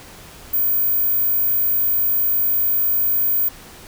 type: tone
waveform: sine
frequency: 15250 Hz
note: A#9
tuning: 38 cents sharp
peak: -15 dBFS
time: 0.53-3.49 s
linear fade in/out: 10 ms
effects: pink hiss -41 dBFS RMS until 3.87 s